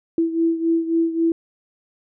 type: beating tone pair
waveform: sine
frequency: 329.6 / 333.3 Hz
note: E4 / E4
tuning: 0 / +19 cents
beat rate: 3.7 Hz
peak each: -18 / -23 dBFS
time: 0.18-1.32 s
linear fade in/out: 2 ms
effects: none